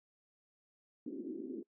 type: band-pass noise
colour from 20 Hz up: white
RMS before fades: -43 dBFS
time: 1.06-1.63 s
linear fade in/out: 5 ms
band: 240 to 360 Hz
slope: 48 dB/octave
effects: noise-tail reverb RT60 0.1 s tail -25 dB re dry